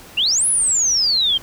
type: exponential two-way sweep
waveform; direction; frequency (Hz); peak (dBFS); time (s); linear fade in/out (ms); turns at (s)
sine; up then down; 2637 to 10770 to 3106; -14; 0.17-1.38; 10; 0.47
effects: pink hiss -41 dBFS RMS until 1.42 s